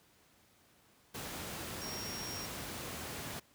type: tone in noise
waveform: sine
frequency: 5588 Hz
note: F8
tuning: in tune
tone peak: -43 dBFS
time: 1.81-2.46 s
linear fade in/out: 10 ms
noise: pink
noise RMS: -42 dBFS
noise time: 1.14-3.4 s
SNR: -4 dB
effects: pink hiss -66 dBFS RMS until 3.54 s + high-pass 80 Hz 12 dB/octave